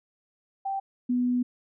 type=tone pair in turn; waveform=sine; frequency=781 / 247 Hz; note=G5 / B3; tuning=-7 / 0 cents; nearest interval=octave + minor sixth; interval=1993 cents; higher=first; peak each=-27 / -22 dBFS; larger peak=second; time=0.65-0.8 / 1.09-1.43 s; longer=second; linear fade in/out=10 ms; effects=none